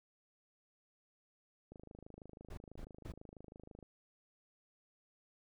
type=click train; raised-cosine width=2 ms; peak=-39 dBFS; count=56; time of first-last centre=1.72-3.827 s; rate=26.1 Hz
type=noise bursts; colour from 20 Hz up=brown; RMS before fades=-47 dBFS; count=3; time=2.5-3.122 s; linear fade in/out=5 ms; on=74 ms; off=200 ms
effects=none